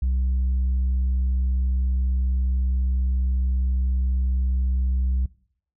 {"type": "tone with tanh clipping", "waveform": "triangle", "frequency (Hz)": 63.9, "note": "C2", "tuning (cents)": -40, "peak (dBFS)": -20, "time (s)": [0.02, 5.26], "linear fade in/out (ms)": 5, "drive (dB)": 7, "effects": ["noise-tail reverb RT60 0.6 s tail -21 dB re dry"]}